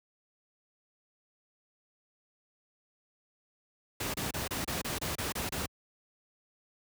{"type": "noise bursts", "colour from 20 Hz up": "pink", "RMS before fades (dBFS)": -34, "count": 10, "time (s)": [4, 5.661], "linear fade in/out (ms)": 5, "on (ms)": 140, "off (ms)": 29, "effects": ["high-pass 60 Hz 12 dB/octave"]}